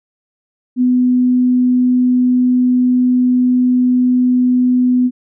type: tone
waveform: sine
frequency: 250.1 Hz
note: B3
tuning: 22 cents sharp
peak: -9 dBFS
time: 0.76-5.11 s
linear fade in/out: 50 ms
effects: none